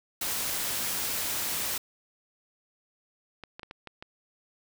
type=noise; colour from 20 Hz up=white; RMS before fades=-31 dBFS; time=0.21-1.78 s; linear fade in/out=5 ms
type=clicks; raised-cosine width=0.3 ms; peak=-25 dBFS; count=6; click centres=3.437 / 3.595 / 3.632 / 3.711 / 3.873 / 4.025 s
effects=none